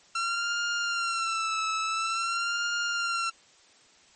sawtooth tone with vibrato, 1356 Hz, E6, 49 cents sharp, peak -23 dBFS, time 0.15-3.3 s, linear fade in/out 5 ms, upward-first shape sine, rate 0.48 Hz, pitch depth 65 cents each way, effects white hiss -58 dBFS RMS until 4.15 s + MP3 32 kbps

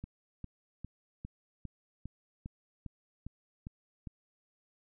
click train, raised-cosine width 5 ms, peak -29 dBFS, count 11, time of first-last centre 0.04-4.072 s, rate 2.48 Hz, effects none

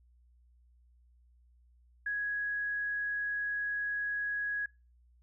sine tone, 1665 Hz, G#6, 4 cents sharp, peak -31 dBFS, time 2.06-4.66 s, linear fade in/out 5 ms, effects noise-tail reverb RT60 0.3 s tail -24 dB re dry + added 60 Hz sine -61 dBFS peak until 5.22 s

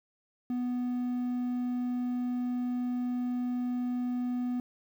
triangle tone, 246.9 Hz, B3, in tune, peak -27 dBFS, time 0.5-4.6 s, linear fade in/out 2 ms, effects 10-bit

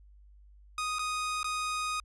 sawtooth tone with dropouts, 1244.5 Hz, D#6, in tune, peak -27 dBFS, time 0.78-2 s, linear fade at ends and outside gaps 2 ms, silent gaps 0.986-0.992 / 1.431-1.443 s, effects added 50 Hz sine -53 dBFS peak until 2.04 s + resampled to 24000 Hz

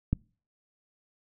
click, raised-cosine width 5 ms, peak -12 dBFS, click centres 0.13 s, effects noise-tail reverb RT60 0.4 s tail -26 dB re dry

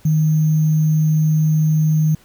sine tone with sample-and-hold, 155.56 Hz, D#3, in tune, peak -12 dBFS, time 0.05-2.15 s, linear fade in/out 5 ms, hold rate 6300 Hz, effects pink hiss -51 dBFS RMS until 2.24 s

